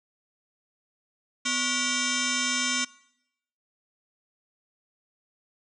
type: tone with frequency modulation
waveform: sine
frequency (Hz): 1951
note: B6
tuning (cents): -22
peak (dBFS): -24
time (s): 1.45-2.85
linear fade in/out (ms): 10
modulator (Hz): 850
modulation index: 6.2
effects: noise-tail reverb RT60 0.8 s tail -22 dB re dry